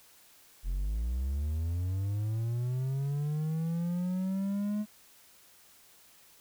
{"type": "linear sweep", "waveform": "triangle", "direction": "up", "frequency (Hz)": [41.2, 212.8], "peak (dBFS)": -27, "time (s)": [0.63, 4.86], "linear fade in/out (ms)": 50, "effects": ["white hiss -59 dBFS RMS until 6.4 s"]}